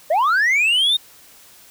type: linear sweep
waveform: sine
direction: up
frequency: 573 to 3729 Hz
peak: -11 dBFS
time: 0.1-0.97 s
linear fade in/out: 10 ms
effects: tanh soft clip ceiling -13 dBFS + white hiss -47 dBFS RMS until 1.7 s